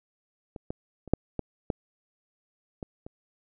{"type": "clicks", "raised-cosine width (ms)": 2, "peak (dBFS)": [-25, -19, -29, -7, -16, -13, -22, -27], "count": 8, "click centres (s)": [0.562, 0.705, 1.077, 1.136, 1.393, 1.702, 2.828, 3.065], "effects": []}